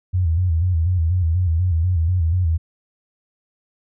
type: tone with vibrato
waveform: sine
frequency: 86.1 Hz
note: F2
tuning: 24 cents flat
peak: -15 dBFS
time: 0.13-2.58 s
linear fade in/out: 20 ms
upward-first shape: square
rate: 4.1 Hz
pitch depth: 100 cents each way
effects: none